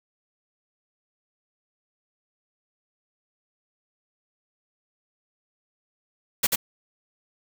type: noise with echo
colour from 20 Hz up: white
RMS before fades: -20 dBFS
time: 6.43-6.47 s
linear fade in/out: 10 ms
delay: 89 ms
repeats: 1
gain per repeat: -2 dB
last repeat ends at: 6.559 s
effects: none